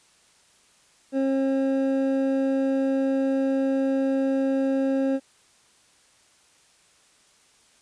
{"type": "tone pair together", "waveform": "triangle", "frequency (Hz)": [269.2, 538.4], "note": ["C4", "C5"], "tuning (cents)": [49, 49], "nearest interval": "octave", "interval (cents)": 1200, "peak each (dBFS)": [-20, -24], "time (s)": [1.12, 5.2], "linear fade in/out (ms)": 50, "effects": ["white hiss -59 dBFS RMS until 7.81 s", "resampled to 22050 Hz"]}